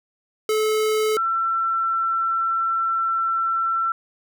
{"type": "tone pair in turn", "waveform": ["square", "sine"], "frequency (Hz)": [432.5, 1344.8], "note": ["A4", "E6"], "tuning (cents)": [-30, 34], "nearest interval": "octave + minor sixth", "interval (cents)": 1964, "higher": "second", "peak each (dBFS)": -19, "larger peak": "neither", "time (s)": [[0.49, 1.17], [1.17, 3.92]], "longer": "second", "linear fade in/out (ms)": 2, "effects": []}